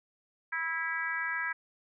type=harmonic tone; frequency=327.2 Hz; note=E4; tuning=13 cents flat; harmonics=3 / 4 / 5 / 6 / 7; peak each=-41 / -40 / -33 / -36 / -42 dBFS; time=0.52-1.53 s; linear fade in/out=10 ms; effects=none